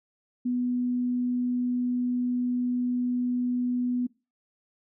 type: tone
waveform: sine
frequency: 246.9 Hz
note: B3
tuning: in tune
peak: -24 dBFS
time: 0.45-4.07 s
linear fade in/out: 10 ms
effects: noise-tail reverb RT60 0.3 s tail -22 dB re dry